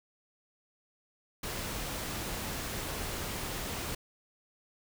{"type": "noise", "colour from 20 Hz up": "pink", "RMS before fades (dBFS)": -37, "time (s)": [1.43, 3.95], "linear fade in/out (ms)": 5, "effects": []}